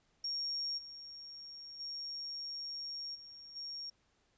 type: tone with level steps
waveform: sine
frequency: 5550 Hz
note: F8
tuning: 12 cents flat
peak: -35 / -47 / -40 / -50 / -41 dBFS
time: 0.24-3.9 s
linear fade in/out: 5 ms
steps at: 0.77 / 1.79 / 3.14 / 3.55 s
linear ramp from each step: 20 ms
effects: pink hiss -74 dBFS RMS until 4.37 s + resampled to 16000 Hz